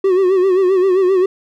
triangle tone with vibrato, 374.9 Hz, F#4, 23 cents sharp, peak -8 dBFS, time 0.04-1.26 s, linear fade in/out 5 ms, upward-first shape sine, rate 7.6 Hz, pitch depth 78 cents each way, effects none

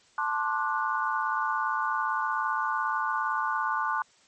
sine chord, D dominant seventh, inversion second, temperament just, 881 / 1057.2 / 1174.7 / 1468.3 Hz, A5 / C6 / D6 / F#6, +2 / +18 / 0 / -14 cents, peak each -31 dBFS, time 0.18-4.02 s, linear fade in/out 2 ms, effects white hiss -61 dBFS RMS until 4.27 s + MP3 32 kbps

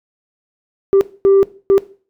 sine tone bursts at uneven times, 392 Hz, G4, in tune, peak -5 dBFS, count 3, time 0.93-1.01 / 1.25-1.43 / 1.7-1.78 s, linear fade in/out 0 ms, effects noise-tail reverb RT60 0.4 s tail -19 dB re dry + tanh soft clip ceiling -5 dBFS

